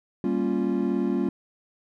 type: chord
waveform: triangle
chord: G half-diminished seventh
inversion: none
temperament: equal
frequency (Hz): 196 / 233.1 / 277.2 / 349.2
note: G3 / Bb3 / Db4 / F4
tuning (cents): 0 / 0 / 0 / 0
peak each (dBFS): -26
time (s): 0.24-1.29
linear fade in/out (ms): 2
effects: none